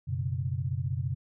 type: chord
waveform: sine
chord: F# suspended fourth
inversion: none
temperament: equal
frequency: 92.5 / 123.47 / 138.59 Hz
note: F#2 / B2 / C#3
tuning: 0 / 0 / 0 cents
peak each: -33 / -32 / -33 dBFS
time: 0.07-1.15 s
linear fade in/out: 20 ms
effects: none